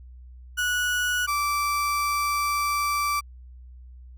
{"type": "tone pair in turn", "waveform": "35% pulse", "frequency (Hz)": [1468, 1165.2], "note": ["F#6", "D6"], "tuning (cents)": [-14, -14], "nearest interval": "major third", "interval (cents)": 400, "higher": "first", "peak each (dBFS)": -21, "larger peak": "neither", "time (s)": [[0.57, 1.27], [1.27, 3.21]], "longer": "second", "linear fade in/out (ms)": 20, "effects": ["added 62 Hz sine -42 dBFS peak until 4.17 s"]}